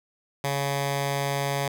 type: tone with notch filter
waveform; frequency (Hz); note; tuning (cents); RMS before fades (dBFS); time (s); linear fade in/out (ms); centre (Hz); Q
10% pulse; 140; C#3; +18; -27; 0.44-1.68; 2; 310; 1.1
effects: none